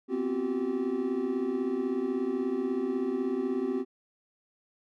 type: tone cluster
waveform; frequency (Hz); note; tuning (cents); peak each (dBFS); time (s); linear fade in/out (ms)
triangle; 248 / 264.3 / 351.9 / 383.8; B3 / C4 / F4 / G4; +7 / +18 / +13 / -37; -33 / -30 / -35 / -29; 0.08-3.85; 50
effects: none